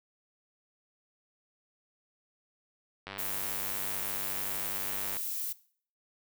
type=click train; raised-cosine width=0.3 ms; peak=-24 dBFS; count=207; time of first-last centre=3.07-5.168 s; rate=98.2 Hz
type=noise; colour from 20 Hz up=violet; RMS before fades=-35 dBFS; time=3.18-5.53 s; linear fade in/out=10 ms
effects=noise-tail reverb RT60 0.5 s tail -19 dB re dry